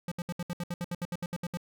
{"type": "tone bursts", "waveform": "square", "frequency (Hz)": 174.61, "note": "F3", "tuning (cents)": 0, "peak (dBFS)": -32, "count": 15, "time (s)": [0.08, 1.572], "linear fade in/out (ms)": 2, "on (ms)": 36, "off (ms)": 68, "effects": []}